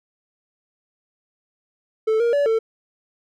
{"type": "tone with pitch steps", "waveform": "triangle", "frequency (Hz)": [439, 470, 573, 447.6], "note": ["A4", "A#4", "D5", "A4"], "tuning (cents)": [-4, 14, -43, 30], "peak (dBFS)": -14, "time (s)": [2.07, 2.59], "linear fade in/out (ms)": 10, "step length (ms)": 130, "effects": []}